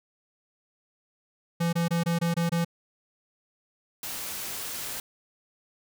square tone bursts, 169.3 Hz, E3, 46 cents sharp, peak -24 dBFS, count 7, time 1.6-2.648 s, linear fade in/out 10 ms, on 130 ms, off 23 ms
white noise, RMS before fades -35 dBFS, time 4.03-5 s, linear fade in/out 2 ms
effects none

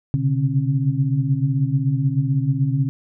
sine tone cluster, 127.7 / 137 / 143.8 / 269.5 Hz, C3 / C#3 / D3 / C#4, -42 / -20 / -36 / -49 cents, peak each -22 / -24 / -20 / -26 dBFS, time 0.14-2.89 s, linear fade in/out 0 ms, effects none

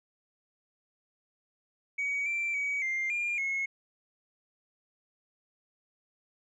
sine tone with pitch steps, 2258 / 2348 / 2266 / 2101 / 2405 / 2174 Hz, C#7 / D7 / C#7 / C7 / D7 / C#7, +31 / -1 / +37 / +7 / +41 / -34 cents, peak -27 dBFS, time 1.98-3.66 s, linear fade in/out 10 ms, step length 280 ms, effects tanh soft clip ceiling -26 dBFS

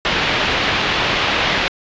white low-pass noise, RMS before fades -18 dBFS, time 0.05-1.68 s, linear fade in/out 0 ms, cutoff 3500 Hz, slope 24 dB/octave, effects resampled to 16000 Hz

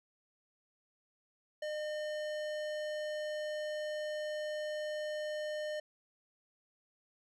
sine tone with tanh clipping, 607 Hz, D#5, 43 cents flat, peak -38 dBFS, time 1.62-5.8 s, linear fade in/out 5 ms, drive 18 dB, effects none

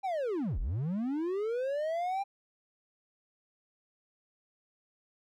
triangle linear two-way sweep, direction down then up, 804 to 30.64 to 804 Hz, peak -28 dBFS, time 0.03-2.24 s, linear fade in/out 20 ms, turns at 0.59 s, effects none

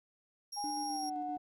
35% pulse tone, 5588 Hz, F8, in tune, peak -38 dBFS, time 0.52-1.1 s, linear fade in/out 10 ms
sine tone with pitch glide, 823 to 733.2 Hz, G#5 to F#5, -16 to -16 cents, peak -36 dBFS, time 0.56-1.38 s, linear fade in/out 20 ms, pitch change -200 cents, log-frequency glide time 0.84-1.18 s
triangle tone with tremolo, 298 Hz, D4, 25 cents sharp, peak -38 dBFS, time 0.64-1.37 s, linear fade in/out 0 ms, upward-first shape square, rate 7.7 Hz, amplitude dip 30%
effects none

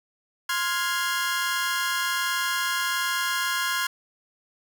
sawtooth chord, F minor, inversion second, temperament equal with one note detuned, 1046.5 / 1409.1 / 1661.2 Hz, C6 / F6 / Ab6, 0 / +15 / 0 cents, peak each -25 dBFS, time 0.49-3.87 s, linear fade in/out 5 ms, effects none

